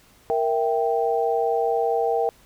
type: chord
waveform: sine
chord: E diminished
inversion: second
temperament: equal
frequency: 466.2 / 659.3 / 784 Hz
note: Bb4 / E5 / G5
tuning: 0 / 0 / 0 cents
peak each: -22 / -26 / -24 dBFS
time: 0.3-2.29 s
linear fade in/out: 0 ms
effects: pink hiss -55 dBFS RMS until 2.45 s